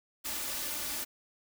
white noise with comb filter, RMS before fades -36 dBFS, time 0.24-1.05 s, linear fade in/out 20 ms, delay 3.4 ms, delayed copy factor +0.55, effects none

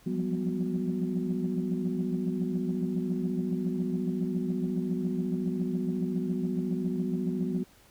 sine tone cluster, 173 / 180.2 / 194.6 / 245.9 / 368.1 Hz, F3 / F#3 / G3 / B3 / F#4, -16 / -45 / -12 / -7 / -9 cents, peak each -35 / -32 / -33 / -32 / -36 dBFS, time 0.06-7.64 s, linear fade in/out 10 ms, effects tanh soft clip ceiling -18 dBFS + pink hiss -59 dBFS RMS until 7.9 s

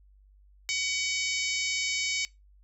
harmonic tone, 753 Hz, F#5, 30 cents sharp, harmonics 3 / 4 / 5 / 6 / 7 / 8 / 9 / 10, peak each -31 / -36 / -38 / -38 / -36 / -38 / -38 / -40 dBFS, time 0.69-2.25 s, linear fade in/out 0 ms, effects noise-tail reverb RT60 0.2 s tail -21 dB re dry + added 49 Hz sine -55 dBFS peak until 2.63 s

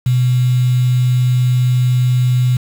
sine tone with quantisation, 125.3 Hz, B2, 25 cents sharp, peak -10 dBFS, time 0.06-2.57 s, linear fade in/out 5 ms, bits 5, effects none

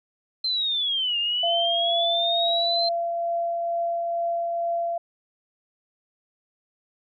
sine linear two-way sweep, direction down then up, 4139 to 2794 to 4139 Hz, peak -22 dBFS, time 0.44-2.89 s, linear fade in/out 5 ms, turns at 1.18 s
sine tone with tremolo, 682 Hz, F5, 41 cents flat, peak -22 dBFS, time 1.43-4.98 s, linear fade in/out 5 ms, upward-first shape triangle, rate 2.2 Hz, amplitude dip 25%
effects none

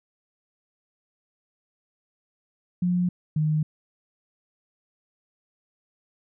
sine tone pair in turn, 178.4 / 153.91 Hz, F3 / D#3, +37 / -18 cents, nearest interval minor third, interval 255 cents, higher first, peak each -20 dBFS, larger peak neither, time 2.82-3.09 / 3.36-3.63 s, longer neither, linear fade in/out 5 ms, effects none

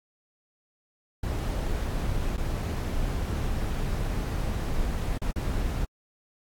brown noise with dropouts, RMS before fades -28 dBFS, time 1.23-5.85 s, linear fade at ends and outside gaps 5 ms, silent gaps 2.365-2.377 / 5.178-5.216 / 5.314-5.358 s, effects AAC 64 kbps

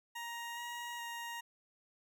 20% pulse tone with pitch steps, 939 / 951 / 939 Hz, A#5 / A#5 / A#5, +12 / +34 / +12 cents, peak -36 dBFS, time 0.15-1.41 s, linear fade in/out 10 ms, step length 420 ms, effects none

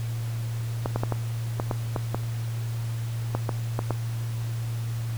clicks, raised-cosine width 1 ms, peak -12 dBFS, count 12, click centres 0.859 / 0.96 / 1.035 / 1.123 / 1.599 / 1.712 / 1.962 / 2.146 / 3.35 / 3.492 / 3.791 / 3.907 s, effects added 115 Hz sine -27 dBFS peak until 5.17 s + pink hiss -44 dBFS RMS until 5.17 s

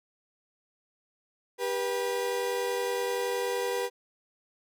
35% pulse tone pair together, 395.2 / 485.8 Hz, G4 / B4, +14 / -29 cents, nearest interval major third, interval 357 cents, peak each -31 / -28 dBFS, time 1.58-3.9 s, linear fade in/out 50 ms, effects none

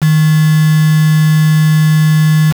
sine tone with quantisation, 155.56 Hz, D#3, in tune, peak -6 dBFS, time 0.01-2.53 s, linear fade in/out 20 ms, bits 3, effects none

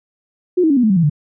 sine tone with pitch steps, 360.7 / 317.7 / 279.7 / 246.4 / 217 / 191.07 / 168.27 / 148.19 Hz, F#4 / D#4 / C#4 / B3 / A3 / G3 / E3 / D3, -44 / +36 / +16 / -4 / -24 / -44 / +36 / +16 cents, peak -10 dBFS, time 0.57-1.098 s, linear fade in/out 10 ms, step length 66 ms, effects none

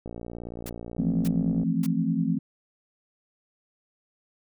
click train, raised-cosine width 2 ms, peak -24 dBFS, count 93, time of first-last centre 0.06-1.633 s, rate 58.5 Hz
white noise bursts, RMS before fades -39 dBFS, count 3, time 0.66-1.865 s, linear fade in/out 5 ms, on 35 ms, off 550 ms
sine chord, F major seventh, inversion third, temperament equal with one note detuned, 164.81 / 174.61 / 220 / 263.1 Hz, E3 / F3 / A3 / C4, 0 / 0 / 0 / +10 cents, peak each -28 dBFS, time 0.98-2.39 s, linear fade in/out 10 ms
effects none

